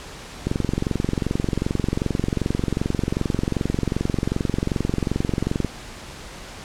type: click train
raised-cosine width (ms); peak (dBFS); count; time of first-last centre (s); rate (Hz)
3; -8; 118; 0.47-5.647; 22.6
effects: pink hiss -38 dBFS RMS until 6.64 s + low-pass 8000 Hz 12 dB/octave